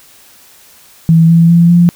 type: tone with pitch steps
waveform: sine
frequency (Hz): 163.9 / 166.96 / 170.07 / 173.25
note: E3 / E3 / F3 / F3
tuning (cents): -10 / +22 / -46 / -14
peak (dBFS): -3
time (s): 1.09-1.89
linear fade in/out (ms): 0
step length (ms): 200
effects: white hiss -42 dBFS RMS until 1.95 s